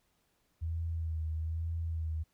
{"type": "tone with vibrato", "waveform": "sine", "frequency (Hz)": 81, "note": "E2", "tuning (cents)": -30, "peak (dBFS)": -32, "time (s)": [0.61, 2.24], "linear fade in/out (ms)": 20, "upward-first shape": "sine", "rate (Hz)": 1.1, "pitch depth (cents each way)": 40, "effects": ["pink hiss -75 dBFS RMS until 2.33 s"]}